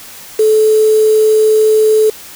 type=tone with quantisation; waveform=sine; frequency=433.2 Hz; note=A4; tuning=27 cents flat; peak=-6 dBFS; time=0.39-2.1 s; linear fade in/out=5 ms; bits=4; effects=white hiss -33 dBFS RMS until 2.35 s